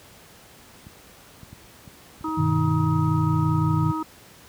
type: clicks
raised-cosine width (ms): 5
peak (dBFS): -29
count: 8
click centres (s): 0.868 / 1.432 / 1.529 / 1.877 / 2.211 / 2.283 / 2.389 / 2.564
type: harmonic tone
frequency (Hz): 315.8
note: D#4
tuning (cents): +26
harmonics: 1 / 3 / 4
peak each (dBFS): -27 / -31 / -31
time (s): 2.24-4.03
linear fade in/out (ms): 5
type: chord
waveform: sine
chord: G augmented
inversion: none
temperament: equal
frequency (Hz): 98 / 123.47 / 155.56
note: G2 / B2 / D#3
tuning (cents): 0 / 0 / 0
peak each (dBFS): -25 / -27 / -21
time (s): 2.37-3.92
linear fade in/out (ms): 10
effects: pink hiss -49 dBFS RMS until 4.48 s + high-pass 60 Hz 12 dB/octave